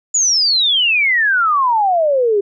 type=exponential sweep; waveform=sine; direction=down; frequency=7040 to 390.6 Hz; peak=-11 dBFS; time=0.14-2.41 s; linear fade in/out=10 ms; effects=none